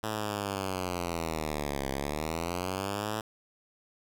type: linear two-way sweep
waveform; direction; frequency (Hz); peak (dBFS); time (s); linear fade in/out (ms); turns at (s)
5% pulse; down then up; 110 to 66.9 to 110; -20; 0.03-3.21; 5; 1.9
effects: none